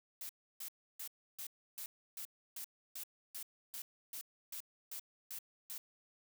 blue noise bursts, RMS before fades -45 dBFS, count 15, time 0.21-5.78 s, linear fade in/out 2 ms, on 82 ms, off 310 ms, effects none

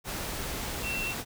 sine tone in noise, 2705 Hz, E7, 44 cents sharp, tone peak -31 dBFS, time 0.82-1.15 s, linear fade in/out 50 ms, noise pink, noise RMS -35 dBFS, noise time 0.04-1.25 s, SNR +1 dB, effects none

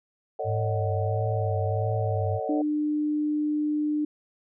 sine chord, D# half-diminished seventh, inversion second, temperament just, 448 / 560 / 622.3 / 746.7 Hz, A4 / C#5 / D#5 / F#5, +31 / +18 / 0 / +16 cents, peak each -33 dBFS, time 0.39-2.62 s, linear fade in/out 5 ms
sine tone with vibrato, 103.83 Hz, G#2, in tune, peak -25 dBFS, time 0.44-2.4 s, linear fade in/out 50 ms, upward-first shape triangle, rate 1.5 Hz, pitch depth 76 cents each way
sine tone, 300 Hz, D4, 37 cents sharp, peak -23 dBFS, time 2.49-4.05 s, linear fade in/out 5 ms
effects none

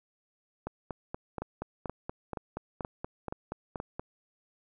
two click trains, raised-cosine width 1 ms, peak -21 / -21 dBFS, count 6 / 15, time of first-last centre 1.42-3.801 / 0.67-3.995 s, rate 2.1 / 4.21 Hz, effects none

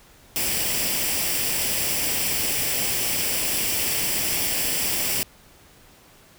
white noise with comb filter, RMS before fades -24 dBFS, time 0.36-5.23 s, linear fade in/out 0 ms, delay 0.38 ms, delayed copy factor +0.55, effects pink hiss -52 dBFS RMS until 6.38 s

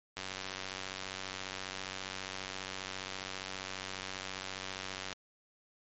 click train, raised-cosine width 0.2 ms, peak -21 dBFS, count 471, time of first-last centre 0.17-5.128 s, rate 94.8 Hz, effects MP3 32 kbps

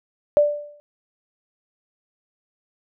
sine tone with exponential decay, 588 Hz, D5, 2 cents sharp, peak -9 dBFS, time 0.37-0.8 s, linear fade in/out 0 ms, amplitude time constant 92 ms, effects none

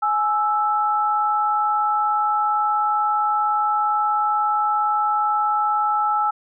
sine tone pair together, 840.7 / 1318.5 Hz, G#5 / E6, +21 / 0 cents, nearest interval minor sixth, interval 779 cents, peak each -20 dBFS, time 0.02-6.31 s, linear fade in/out 10 ms, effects none

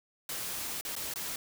white noise with dropouts, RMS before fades -37 dBFS, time 0.29-1.36 s, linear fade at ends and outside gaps 2 ms, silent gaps 0.811-0.85 / 0.954-0.963 / 1.138-1.158 s, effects none

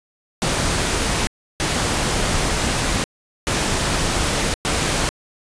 pink noise bursts at uneven times, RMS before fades -20 dBFS, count 4, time 0.42-1.27 / 1.6-3.04 / 3.47-4.54 / 4.65-5.09 s, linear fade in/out 0 ms, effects resampled to 22050 Hz

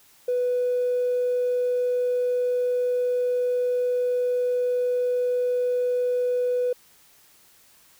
triangle tone with tanh clipping, 494.7 Hz, B4, 3 cents sharp, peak -20 dBFS, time 0.28-6.73 s, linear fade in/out 5 ms, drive 1 dB, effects white hiss -56 dBFS RMS until 7.99 s

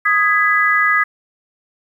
sine chord, G# minor, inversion second, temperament just, 1245.9 / 1661.2 / 1993.5 Hz, D#6 / G#6 / B6, +2 / 0 / +16 cents, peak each -16 dBFS, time 0.05-1.04 s, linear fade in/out 10 ms, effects 8-bit

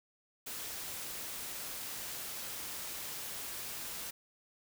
white noise, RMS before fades -42 dBFS, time 0.46-4.11 s, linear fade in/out 10 ms, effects none

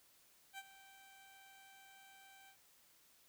15% pulse tone with ADSR envelope, 780 Hz, G5, 9 cents flat, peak -39 dBFS, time 0.53-2.57 s, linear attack 52 ms, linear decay 41 ms, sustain -15 dB, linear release 83 ms, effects white hiss -69 dBFS RMS until 3.28 s

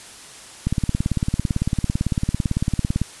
click train, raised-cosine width 5 ms, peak -7 dBFS, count 43, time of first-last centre 0.67-3.016 s, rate 17.9 Hz, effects white hiss -41 dBFS RMS until 3.2 s + resampled to 24000 Hz

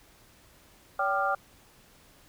sine tone cluster, 569 / 779 / 1195 / 1394 Hz, C#5 / G5 / D6 / F6, +45 / -11 / +30 / -4 cents, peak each -32 / -29 / -30 / -30 dBFS, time 0.99-1.35 s, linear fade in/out 5 ms, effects pink hiss -58 dBFS RMS until 2.28 s

